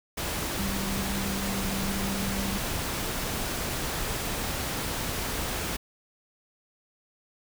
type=tone in noise; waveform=sine; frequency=196 Hz; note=G3; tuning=in tune; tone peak=-31 dBFS; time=0.58-2.58 s; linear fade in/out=10 ms; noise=pink; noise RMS=-31 dBFS; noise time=0.17-5.77 s; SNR=-3 dB; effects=none